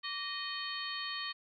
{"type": "harmonic tone with a mistuned harmonic", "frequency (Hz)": 620, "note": "D#5", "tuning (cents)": -6, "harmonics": [2, 3, 4, 5, 6, 7], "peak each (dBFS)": [-44, -42, -47, -43, -46, -42], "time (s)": [0.03, 1.33], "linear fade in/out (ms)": 20, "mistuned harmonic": 2, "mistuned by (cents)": -120, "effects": []}